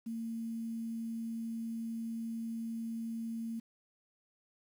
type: tone with quantisation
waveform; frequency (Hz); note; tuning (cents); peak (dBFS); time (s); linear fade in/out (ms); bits
sine; 227.8; A#3; -40; -36; 0.06-3.6; 10; 10
effects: none